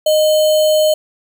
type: tone with sample-and-hold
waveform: sine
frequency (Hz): 617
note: D#5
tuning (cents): -15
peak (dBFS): -9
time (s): 0.06-0.94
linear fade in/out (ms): 5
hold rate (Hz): 3675
effects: none